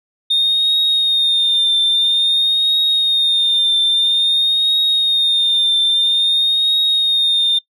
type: tone with vibrato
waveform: sine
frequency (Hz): 3663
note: A#7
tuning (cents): -31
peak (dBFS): -10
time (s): 0.3-7.59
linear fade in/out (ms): 10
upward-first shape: triangle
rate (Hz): 0.5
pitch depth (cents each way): 48
effects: noise-tail reverb RT60 0.1 s tail -21 dB re dry + tanh soft clip ceiling -9 dBFS